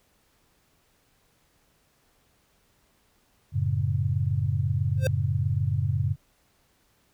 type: chord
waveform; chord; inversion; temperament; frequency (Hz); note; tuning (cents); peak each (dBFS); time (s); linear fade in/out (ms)
sine; F# minor; none; just; 92.5 / 111 / 138.75; F#2 / A2 / C#3; 0 / +16 / +2; -27; 3.52-6.16; 50
type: tone with exponential growth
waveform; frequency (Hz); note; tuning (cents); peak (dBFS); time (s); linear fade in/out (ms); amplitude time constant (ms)
square; 523.3; C5; 0; -21; 4.97-5.07; 2; 20
effects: pink hiss -66 dBFS RMS until 7.13 s